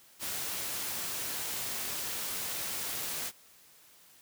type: noise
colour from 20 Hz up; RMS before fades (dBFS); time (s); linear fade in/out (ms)
white; -36; 0.19-3.32; 50
effects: white hiss -59 dBFS RMS until 4.21 s + high-pass 60 Hz 12 dB/octave